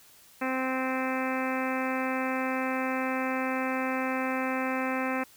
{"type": "harmonic tone", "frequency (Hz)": 260.3, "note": "C4", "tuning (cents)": -9, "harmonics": [1, 2, 3, 4, 5, 6, 7, 8, 9, 10], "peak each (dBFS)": [-31, -34, -36, -37, -38, -39, -39, -40, -41, -41], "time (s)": [0.41, 5.24], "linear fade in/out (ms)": 10, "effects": ["white hiss -56 dBFS RMS until 5.36 s"]}